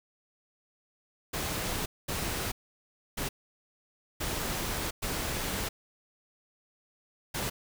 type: noise bursts at uneven times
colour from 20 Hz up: pink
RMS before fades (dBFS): -33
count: 6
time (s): 1.33-1.86 / 2.08-2.52 / 3.17-3.29 / 4.2-4.91 / 5.02-5.69 / 7.34-7.5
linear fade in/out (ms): 10
effects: none